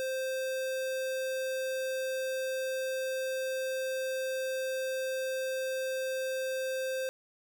square tone, 523.3 Hz, C5, in tune, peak -32 dBFS, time 0-7.09 s, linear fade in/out 0 ms, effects none

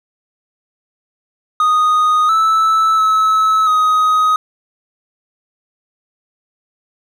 triangle tone with pitch steps, 1241 / 1312 / 1296 / 1256 Hz, D#6 / E6 / E6 / D#6, -5 / -9 / -30 / +16 cents, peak -8 dBFS, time 1.6-4.36 s, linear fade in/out 2 ms, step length 690 ms, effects none

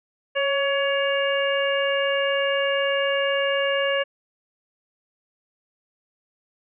harmonic tone with a mistuned harmonic, 562 Hz, C#5, 24 cents sharp, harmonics 1 / 2 / 3 / 4 / 5, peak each -22 / -31 / -27 / -32 / -28 dBFS, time 0.35-4.04 s, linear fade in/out 20 ms, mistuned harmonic 1, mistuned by -30 cents, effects none

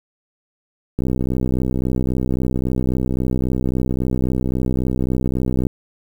click train, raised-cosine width 3 ms, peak -8 dBFS, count 299, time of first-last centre 0.99-5.668 s, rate 63.7 Hz, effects 7-bit

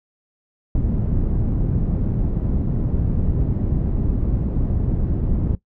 pink low-pass noise, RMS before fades -20 dBFS, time 0.75-5.55 s, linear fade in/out 2 ms, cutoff 220 Hz, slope 12 dB/octave, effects noise-tail reverb RT60 0.1 s tail -17 dB re dry

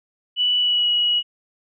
sine tone with pitch glide, 2960 to 2914 Hz, F#7 to F#7, 0 to -27 cents, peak -16 dBFS, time 0.36-1.23 s, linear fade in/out 50 ms, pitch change -27 cents, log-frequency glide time 0.58-0.88 s, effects none

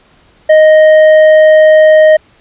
sine tone with hard clipping, 622.3 Hz, D#5, in tune, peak -3 dBFS, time 0.49-2.17 s, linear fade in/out 10 ms, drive 6 dB, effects pink hiss -47 dBFS RMS until 2.4 s + resampled to 8000 Hz

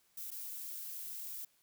violet noise with dropouts, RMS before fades -44 dBFS, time 0.17-1.45 s, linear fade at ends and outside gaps 5 ms, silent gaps 0.306-0.315 s, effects white hiss -72 dBFS RMS until 1.62 s

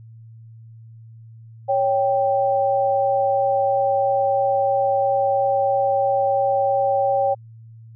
sine tone pair together, 554.4 / 784 Hz, C#5 / G5, 0 / 0 cents, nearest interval tritone, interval 600 cents, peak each -19 dBFS, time 1.68-7.35 s, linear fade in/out 20 ms, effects added 113 Hz sine -40 dBFS peak until 7.95 s

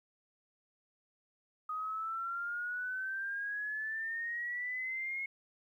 sine exponential sweep, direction up, 1244.5 to 2174 Hz, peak -35 dBFS, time 1.69-5.26 s, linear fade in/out 5 ms, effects 12-bit

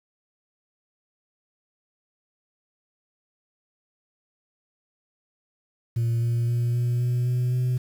sine tone with pitch steps, 116.54 / 118.03 / 119.54 / 121.07 / 122.62 / 124.19 / 125.77 Hz, A#2 / A#2 / A#2 / B2 / B2 / B2 / B2, 0 / +22 / +44 / -34 / -12 / +10 / +32 cents, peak -18 dBFS, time 5.96-7.78 s, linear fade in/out 10 ms, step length 260 ms, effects tanh soft clip ceiling -20 dBFS + 8-bit

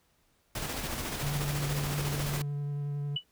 pink noise with tremolo, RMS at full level -34 dBFS, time 0.55-2.42 s, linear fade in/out 5 ms, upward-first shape square, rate 14 Hz, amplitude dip 30%
triangle tone with vibrato, 144 Hz, D3, 34 cents flat, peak -29 dBFS, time 1.22-3.17 s, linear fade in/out 20 ms, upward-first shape triangle, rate 11 Hz, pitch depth 15 cents each way
sine tone with exponential decay, 2960 Hz, F#7, in tune, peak -25 dBFS, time 3.16-3.24 s, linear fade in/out 5 ms, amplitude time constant 16 ms
effects pink hiss -70 dBFS RMS until 3.31 s

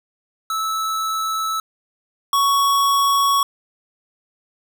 square tone pair in turn, 1308 / 1115.6 Hz, E6 / C#6, -14 / +11 cents, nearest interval minor third, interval 275 cents, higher first, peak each -21 / -15 dBFS, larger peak second, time 0.5-1.6 / 2.33-3.43 s, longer neither, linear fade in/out 2 ms, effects none

